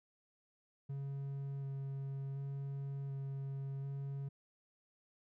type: tone with vibrato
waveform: triangle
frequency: 137.7 Hz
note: C#3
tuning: 11 cents flat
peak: -37 dBFS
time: 0.89-4.29 s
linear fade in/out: 10 ms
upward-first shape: square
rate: 0.68 Hz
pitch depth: 10 cents each way
effects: none